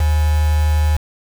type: tone with quantisation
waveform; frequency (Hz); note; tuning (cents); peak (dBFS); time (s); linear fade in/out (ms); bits
sine; 76; D#2; -40; -12; 0-0.97; 5; 4
effects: none